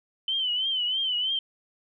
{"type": "tone with vibrato", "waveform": "sine", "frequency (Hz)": 3049, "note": "G7", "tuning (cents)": -49, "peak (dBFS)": -24, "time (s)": [0.28, 1.39], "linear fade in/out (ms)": 2, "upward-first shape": "triangle", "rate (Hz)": 3.1, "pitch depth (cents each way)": 100, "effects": []}